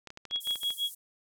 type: clicks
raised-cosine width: 0.2 ms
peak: -26 dBFS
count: 11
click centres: 0.073 / 0.104 / 0.174 / 0.253 / 0.311 / 0.36 / 0.473 / 0.508 / 0.557 / 0.633 / 0.705 s
type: tone with tremolo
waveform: sine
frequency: 3322 Hz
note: G#7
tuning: in tune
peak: -26 dBFS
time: 0.3-0.91 s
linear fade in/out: 50 ms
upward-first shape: sine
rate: 6 Hz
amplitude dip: 100%
type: band-pass noise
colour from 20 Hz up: pink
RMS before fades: -45 dBFS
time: 0.4-0.95 s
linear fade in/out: 10 ms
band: 8400 to 15000 Hz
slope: 24 dB/octave
effects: none